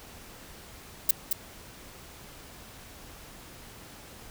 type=noise with echo; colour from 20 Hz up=violet; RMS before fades=-19 dBFS; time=1.09-1.11 s; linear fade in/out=5 ms; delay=220 ms; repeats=1; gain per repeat=-6 dB; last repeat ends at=1.33 s; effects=pink hiss -48 dBFS RMS until 4.3 s